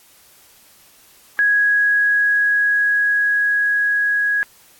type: tone with level ramp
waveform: sine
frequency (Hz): 1661.2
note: G#6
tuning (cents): 0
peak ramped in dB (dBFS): -12 to -15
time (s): 1.39-4.43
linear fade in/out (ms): 0
effects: white hiss -50 dBFS RMS until 4.79 s + AAC 64 kbps